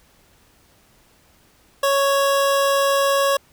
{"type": "tone", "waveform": "25% pulse", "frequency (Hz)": 554.4, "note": "C#5", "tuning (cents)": 0, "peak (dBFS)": -12, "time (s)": [1.83, 3.37], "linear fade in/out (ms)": 5, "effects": ["pink hiss -56 dBFS RMS until 3.52 s"]}